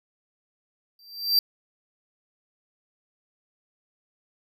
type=tone with exponential growth; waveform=square; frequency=4699 Hz; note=D8; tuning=in tune; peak=-15 dBFS; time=0.99-1.39 s; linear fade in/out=2 ms; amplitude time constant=86 ms; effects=none